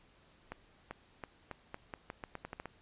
accelerating click train, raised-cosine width 0.5 ms, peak -26 dBFS, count 13, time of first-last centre 0.52-2.657 s, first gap 390 ms, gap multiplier 0.84, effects pink hiss -65 dBFS RMS until 2.81 s + resampled to 8000 Hz

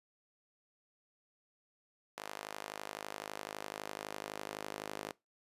sawtooth tone with high-pass filter sweep, 51.91 Hz, G#1, in tune, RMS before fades -45 dBFS, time 2.17-5.12 s, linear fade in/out 10 ms, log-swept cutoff 700 to 420 Hz, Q 0.92, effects noise-tail reverb RT60 0.2 s tail -21 dB re dry + resampled to 32000 Hz

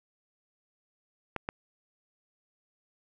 clicks, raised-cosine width 0.5 ms, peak -17 dBFS, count 2, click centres 1.363 / 1.489 s, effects none

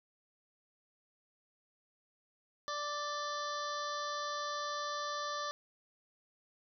harmonic tone with a mistuned harmonic, 587 Hz, D5, 1 cent flat, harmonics 1 / 2 / 3 / 5 / 6 / 7 / 8 / 9 / 10, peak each -43 / -38 / -45 / -57 / -48 / -49 / -50 / -54 / -51 dBFS, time 2.68-5.51 s, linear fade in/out 0 ms, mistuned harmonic 5, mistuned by +88 cents, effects none

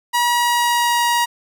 sawtooth tone with pitch glide, 961 to 951.6 Hz, B5 to A#5, -48 to +35 cents, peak -11 dBFS, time 0.13-1.26 s, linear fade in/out 20 ms, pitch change -17 cents, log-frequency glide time 0.25-1.03 s, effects none

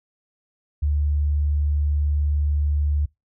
sine tone, 73.42 Hz, D2, in tune, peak -18 dBFS, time 0.82-3.06 s, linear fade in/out 10 ms, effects noise-tail reverb RT60 0.2 s tail -25 dB re dry

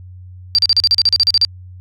sine tone bursts, 4699 Hz, D8, in tune, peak -8 dBFS, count 13, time 0.55-1.449 s, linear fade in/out 0 ms, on 35 ms, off 37 ms, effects added 91 Hz sine -33 dBFS peak until 1.8 s

